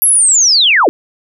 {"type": "linear sweep", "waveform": "sine", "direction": "down", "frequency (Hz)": [11540, 246.9], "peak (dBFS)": -6, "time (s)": [0.02, 0.89], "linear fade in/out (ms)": 0, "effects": []}